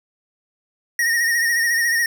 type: tone with vibrato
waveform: square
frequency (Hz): 1864.7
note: A#6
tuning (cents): 0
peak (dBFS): -17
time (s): 0.99-2.06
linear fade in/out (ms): 2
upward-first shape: sine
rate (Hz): 14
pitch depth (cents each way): 49
effects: none